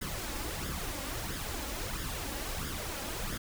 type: noise with flanger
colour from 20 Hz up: pink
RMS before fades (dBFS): -37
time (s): 0.01-3.38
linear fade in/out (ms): 10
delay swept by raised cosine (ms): 0.58 to 3.68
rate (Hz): 1.5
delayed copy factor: +0.6
effects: none